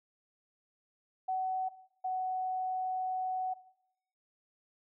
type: tone pair in turn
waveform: sine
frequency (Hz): 751 / 745.4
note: F#5 / F#5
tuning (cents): +26 / +13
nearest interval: unison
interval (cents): 13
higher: first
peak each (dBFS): -30 / -31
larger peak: first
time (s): 1.28-1.69 / 2.04-3.54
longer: second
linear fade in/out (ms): 10
effects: noise-tail reverb RT60 0.7 s tail -17 dB re dry